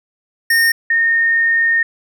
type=tone pair in turn; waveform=square / sine; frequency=1836 / 1836 Hz; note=A#6 / A#6; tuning=-27 / -27 cents; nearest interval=unison; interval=0 cents; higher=neither; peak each=-11 dBFS; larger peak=neither; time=0.5-0.72 / 0.9-1.83 s; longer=second; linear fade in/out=5 ms; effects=none